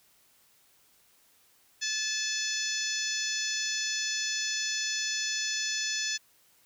harmonic tone, 867 Hz, A5, 26 cents flat, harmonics 2 / 3 / 4 / 5 / 6 / 7 / 8, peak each -36 / -38 / -37 / -39 / -35 / -36 / -38 dBFS, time 1.81-6.18 s, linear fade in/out 20 ms, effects white hiss -64 dBFS RMS until 6.65 s

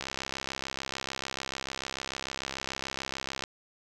click train, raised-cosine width 0.2 ms, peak -16 dBFS, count 230, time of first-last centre 0.01-3.438 s, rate 66.8 Hz, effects none

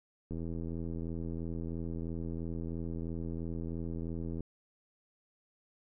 click train, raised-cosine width 3 ms, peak -27 dBFS, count 341, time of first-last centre 0.31-4.406 s, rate 83 Hz, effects none

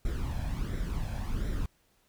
brown noise with flanger, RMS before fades -32 dBFS, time 0.05-1.66 s, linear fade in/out 2 ms, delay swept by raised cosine 0.53 to 1.24 ms, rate 1.4 Hz, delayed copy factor +0.6, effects pink hiss -69 dBFS RMS until 2.08 s

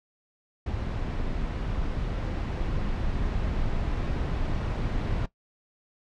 brown noise with level ramp, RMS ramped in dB -30 to -27 dBFS, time 0.66-5.26 s, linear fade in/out 5 ms, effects noise-tail reverb RT60 0.1 s tail -17 dB re dry + low-pass 4000 Hz 12 dB/octave

